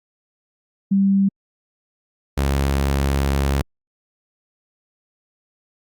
sine / sawtooth tone pair in turn, 196 / 69 Hz, G3 / C#2, 0 / -7 cents, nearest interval octave + tritone, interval 1807 cents, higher first, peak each -13 dBFS, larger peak neither, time 0.91-1.29 / 2.37-3.62 s, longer second, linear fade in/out 10 ms, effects Opus 32 kbps

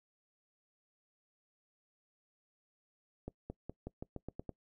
accelerating click train, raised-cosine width 2 ms, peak -28 dBFS, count 9, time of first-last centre 3.28-4.493 s, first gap 220 ms, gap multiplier 0.89, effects noise-tail reverb RT60 0.1 s tail -22 dB re dry

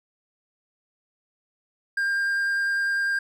triangle tone with vibrato, 1600 Hz, G6, 35 cents sharp, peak -20 dBFS, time 1.97-3.19 s, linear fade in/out 5 ms, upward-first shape sine, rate 10 Hz, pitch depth 8 cents each way, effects none

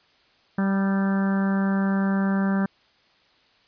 harmonic tone with a mistuned harmonic, 194.9 Hz, G3, 10 cents flat, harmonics 1 / 2 / 3 / 4 / 5 / 6 / 7 / 8 / 9, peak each -20 / -35 / -35 / -37 / -38 / -38 / -39 / -35 / -41 dBFS, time 0.58-2.66 s, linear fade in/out 5 ms, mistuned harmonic 6, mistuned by +34 cents, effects white hiss -60 dBFS RMS until 3.67 s + resampled to 11025 Hz

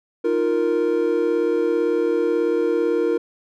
triangle chord, Eb suspended second, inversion none, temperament equal, 311.1 / 349.2 / 466.2 Hz, Eb4 / F4 / Bb4, 0 / 0 / 0 cents, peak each -23 / -20 / -18 dBFS, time 0.24-3.18 s, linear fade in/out 10 ms, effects none

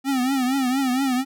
square tone with vibrato, 261.6 Hz, C4, in tune, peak -20 dBFS, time 0.04-1.25 s, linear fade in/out 50 ms, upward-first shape triangle, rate 4.3 Hz, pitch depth 120 cents each way, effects none

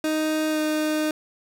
30% pulse tone with pitch glide, 311.1 to 307.7 Hz, D#4 to D#4, 0 to -19 cents, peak -19 dBFS, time 0.04-1.11 s, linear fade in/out 2 ms, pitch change -19 cents, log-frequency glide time 0.5-0.59 s, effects none

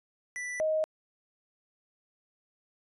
square / sine tone pair in turn, 1975.5 / 626.2 Hz, B6 / D#5, 0 / +11 cents, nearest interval octave + minor sixth, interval 1989 cents, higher first, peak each -35 / -25 dBFS, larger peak second, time 0.36-0.6 / 0.6-0.84 s, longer neither, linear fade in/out 0 ms, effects resampled to 24000 Hz

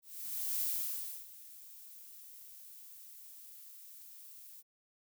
violet noise with ADSR envelope, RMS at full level -34 dBFS, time 0.02-4.63 s, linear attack 600 ms, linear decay 640 ms, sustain -19 dB, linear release 37 ms, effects none

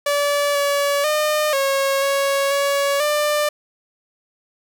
sawtooth tone with pitch steps, 576 / 569 / 607 / 547 / 554 / 562 / 595 Hz, D5 / C#5 / D#5 / C#5 / C#5 / C#5 / D5, -34 / +45 / -43 / -23 / -1 / +24 / +22 cents, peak -13 dBFS, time 0.06-3.49 s, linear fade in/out 5 ms, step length 490 ms, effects none

